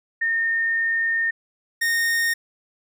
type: tone pair in turn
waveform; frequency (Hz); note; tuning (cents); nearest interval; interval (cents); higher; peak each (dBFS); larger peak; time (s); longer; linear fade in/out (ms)
sine / 45% pulse; 1827 / 1844; A#6 / A#6; -35 / -19; unison; 16; second; -19; neither; 0.21-1.31 / 1.81-2.34; first; 10
effects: none